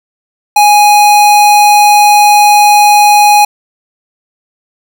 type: tone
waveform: square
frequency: 830 Hz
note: G#5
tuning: 1 cent flat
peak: -3 dBFS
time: 0.56-3.45 s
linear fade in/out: 5 ms
effects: none